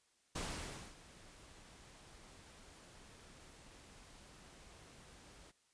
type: noise with ADSR envelope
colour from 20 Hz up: pink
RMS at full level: -41 dBFS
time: 0.35-5.52 s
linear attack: 8 ms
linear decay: 580 ms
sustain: -18 dB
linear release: 23 ms
effects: white hiss -75 dBFS RMS until 5.73 s + resampled to 22050 Hz